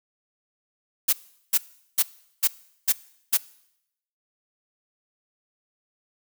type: noise bursts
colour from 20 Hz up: blue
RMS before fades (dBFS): -19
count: 6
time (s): 1.08-3.374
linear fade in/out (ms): 10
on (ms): 49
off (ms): 400
effects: noise-tail reverb RT60 0.8 s tail -21 dB re dry